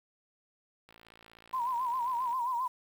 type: click train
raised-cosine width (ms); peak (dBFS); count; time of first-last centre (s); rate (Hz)
0.3; -38; 82; 0.89-2.329; 56.3
type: tone with vibrato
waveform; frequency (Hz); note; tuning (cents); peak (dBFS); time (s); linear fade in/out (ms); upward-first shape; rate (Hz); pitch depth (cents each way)
sine; 987.8; B5; 0; -29; 1.53-2.68; 10; sine; 7.5; 100
effects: 9-bit